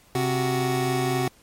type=tone pair together; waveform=25% pulse; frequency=131.63 / 370.9 Hz; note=C3 / F#4; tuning=+11 / +4 cents; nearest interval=octave + tritone; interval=1793 cents; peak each=-21 dBFS; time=0.15-1.28 s; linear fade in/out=2 ms; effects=pink hiss -56 dBFS RMS until 1.42 s + MP3 64 kbps